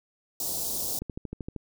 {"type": "band-stop noise", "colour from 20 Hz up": "white", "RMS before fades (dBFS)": -31, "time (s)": [0.4, 0.99], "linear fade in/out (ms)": 2, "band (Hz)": [790, 4500], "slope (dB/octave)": 24}
{"type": "click train", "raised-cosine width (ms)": 3, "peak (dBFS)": -22, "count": 8, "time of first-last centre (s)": [1.02, 1.563], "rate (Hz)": 12.9}
{"effects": []}